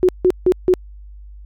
sine tone bursts, 365.8 Hz, F#4, 20 cents flat, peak -9 dBFS, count 4, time 0.03-0.738 s, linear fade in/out 0 ms, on 57 ms, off 160 ms, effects added 50 Hz sine -35 dBFS peak until 1.45 s

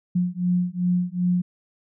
sine beating tone pair, 177.4 / 180 Hz, F3 / F#3, +27 / -47 cents, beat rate 2.6 Hz, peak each -23 / -23 dBFS, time 0.15-1.42 s, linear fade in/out 10 ms, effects none

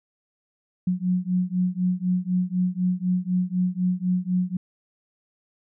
sine beating tone pair, 179.7 / 183.7 Hz, F3 / F#3, +50 / -12 cents, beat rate 4 Hz, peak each -24 dBFS, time 0.87-4.57 s, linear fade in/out 5 ms, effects none

